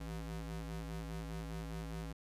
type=ring-modulated tone; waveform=40% pulse; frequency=110.1 Hz; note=A2; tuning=2 cents sharp; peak=-37 dBFS; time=0-2.13 s; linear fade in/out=10 ms; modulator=52.6 Hz; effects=resampled to 32000 Hz